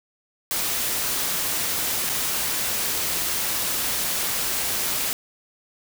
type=noise with dropouts; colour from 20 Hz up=white; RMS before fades=-25 dBFS; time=0.51-5.13 s; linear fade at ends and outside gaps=0 ms; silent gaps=2.092-2.097 s; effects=none